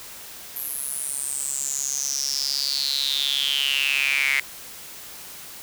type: tone with high-pass filter sweep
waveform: sawtooth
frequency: 138.59 Hz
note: C#3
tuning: in tune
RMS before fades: -25 dBFS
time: 0.56-4.4 s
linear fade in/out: 0 ms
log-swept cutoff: 12000 to 2100 Hz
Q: 9.6
effects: white hiss -40 dBFS RMS until 5.62 s